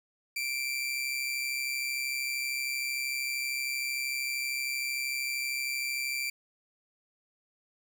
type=tone with amplitude modulation; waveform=sawtooth; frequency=2349 Hz; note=D7; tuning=in tune; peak=-25 dBFS; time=0.36-6.3 s; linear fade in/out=5 ms; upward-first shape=sine; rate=133 Hz; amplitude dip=50%; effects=none